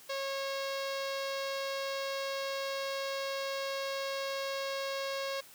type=tone with low-pass filter; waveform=sawtooth; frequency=546 Hz; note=C#5; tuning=26 cents flat; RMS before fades=-36 dBFS; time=0.09-5.41 s; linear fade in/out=10 ms; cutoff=4800 Hz; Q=2; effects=white hiss -55 dBFS RMS until 5.54 s + high-pass 100 Hz 12 dB/octave